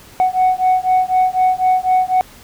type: beating tone pair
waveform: sine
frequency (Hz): 740 / 744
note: F#5 / F#5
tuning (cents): 0 / +9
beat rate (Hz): 4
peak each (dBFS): -13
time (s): 0.2-2.21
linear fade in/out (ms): 0
effects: tanh soft clip ceiling -8 dBFS + pink hiss -42 dBFS RMS until 2.43 s